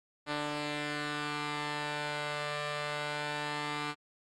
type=tone pair together; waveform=5% pulse; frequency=148 / 296.2 Hz; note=D3 / D4; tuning=+14 / +15 cents; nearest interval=octave; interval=1201 cents; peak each=-25 dBFS; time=0.26-3.95 s; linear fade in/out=50 ms; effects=low-pass 6000 Hz 12 dB/octave + Opus 48 kbps